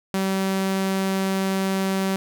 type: tone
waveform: sawtooth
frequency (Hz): 192.1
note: G3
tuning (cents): -35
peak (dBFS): -17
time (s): 0.14-2.16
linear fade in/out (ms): 0
effects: none